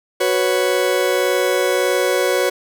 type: chord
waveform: 40% pulse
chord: F# suspended fourth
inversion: none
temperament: just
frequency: 370 / 493.3 / 555 Hz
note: F#4 / B4 / C#5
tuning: 0 / -2 / +2 cents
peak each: -19 dBFS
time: 0.2-2.5 s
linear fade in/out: 10 ms
effects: none